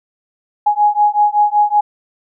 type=beating tone pair; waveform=sine; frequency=830.6 / 835.9 Hz; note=G#5 / G#5; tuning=0 / +11 cents; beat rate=5.3 Hz; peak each=-13 dBFS; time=0.66-1.81 s; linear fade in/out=10 ms; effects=none